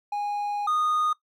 triangle tone pair in turn, 823 / 1233.1 Hz, G#5 / D#6, -16 / -16 cents, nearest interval perfect fifth, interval 700 cents, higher second, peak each -24 / -20 dBFS, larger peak second, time 0.12-0.67 / 0.67-1.13 s, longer first, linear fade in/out 5 ms, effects noise-tail reverb RT60 0.1 s tail -17 dB re dry

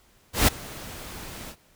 pink noise with ADSR envelope, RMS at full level -17 dBFS, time 0.33-1.56 s, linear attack 150 ms, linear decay 9 ms, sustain -22 dB, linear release 67 ms, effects pink hiss -60 dBFS RMS until 1.75 s

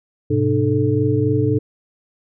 sine tone cluster, 104.9 / 128.6 / 301.1 / 436.6 Hz, G#2 / C3 / D4 / A4, +18 / -30 / +43 / -13 cents, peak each -20 dBFS, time 0.3-1.59 s, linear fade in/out 10 ms, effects none

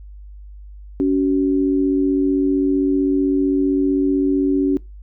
sine tone pair together, 281.3 / 376.9 Hz, C#4 / F#4, +26 / +32 cents, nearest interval perfect fourth, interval 506 cents, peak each -15 / -20 dBFS, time 1-4.77 s, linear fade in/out 0 ms, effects noise-tail reverb RT60 0.2 s tail -22 dB re dry + added 50 Hz sine -35 dBFS peak until 5.02 s

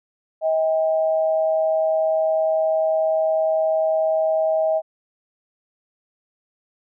sine tone pair together, 637 / 800 Hz, D#5 / G5, +41 / +35 cents, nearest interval major third, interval 394 cents, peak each -17 / -27 dBFS, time 0.41-4.82 s, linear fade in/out 50 ms, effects none

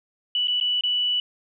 sine tone with dropouts, 2960 Hz, F#7, in tune, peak -20 dBFS, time 0.35-1.2 s, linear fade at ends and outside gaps 2 ms, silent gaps 0.473-0.481 / 0.601-0.61 / 0.81-0.836 s, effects none

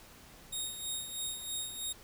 15% pulse tone with tremolo, 3729 Hz, A#7, in tune, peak -27 dBFS, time 0.52-1.93 s, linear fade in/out 10 ms, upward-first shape sine, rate 3.1 Hz, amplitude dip 60%, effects pink hiss -55 dBFS RMS until 2.03 s

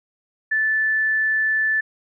sine tone, 1752 Hz, A6, 8 cents flat, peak -17 dBFS, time 0.51-1.81 s, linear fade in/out 10 ms, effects none

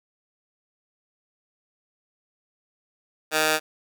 15% pulse tone with high-pass filter, 155.56 Hz, D#3, in tune, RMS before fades -22 dBFS, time 3.31-3.6 s, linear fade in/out 50 ms, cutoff 820 Hz, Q 0.7, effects none

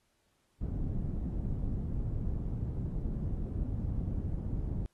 pink low-pass noise, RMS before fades -34 dBFS, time 0.61-4.86 s, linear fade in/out 0 ms, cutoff 190 Hz, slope 12 dB/octave, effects pink hiss -75 dBFS RMS until 4.93 s + AAC 32 kbps

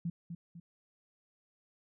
sine tone with echo, 169.7 Hz, F3, 49 cents flat, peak -32 dBFS, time 0.05-0.1 s, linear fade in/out 5 ms, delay 250 ms, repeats 2, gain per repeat -7 dB, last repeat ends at 0.6 s, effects none

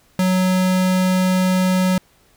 square tone, 185 Hz, F#3, in tune, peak -15 dBFS, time 0.19-1.98 s, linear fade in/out 2 ms, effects pink hiss -56 dBFS RMS until 2.36 s

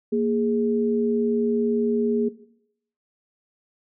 sine tone pair together, 233.1 / 415.3 Hz, A#3 / G#4, 0 / 0 cents, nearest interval minor seventh, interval 1000 cents, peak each -22 dBFS, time 0.12-2.29 s, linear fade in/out 10 ms, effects noise-tail reverb RT60 0.7 s tail -17 dB re dry

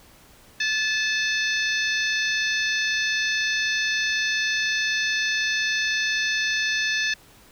harmonic tone with a mistuned harmonic, 868 Hz, A5, 24 cents flat, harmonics 2 / 3 / 4 / 5 / 6 / 7, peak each -24 / -28 / -30 / -32 / -34 / -35 dBFS, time 0.6-7.14 s, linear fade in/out 5 ms, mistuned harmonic 4, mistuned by +48 cents, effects pink hiss -52 dBFS RMS until 7.51 s

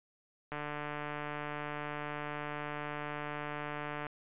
click train, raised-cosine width 0.5 ms, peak -24 dBFS, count 526, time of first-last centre 0.52-4.067 s, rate 148 Hz, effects resampled to 8000 Hz

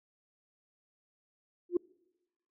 sine tone with exponential growth, 351.7 Hz, F4, 12 cents sharp, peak -20 dBFS, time 1.69-1.77 s, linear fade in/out 5 ms, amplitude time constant 17 ms, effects noise-tail reverb RT60 1.0 s tail -26 dB re dry + tanh soft clip ceiling -18 dBFS

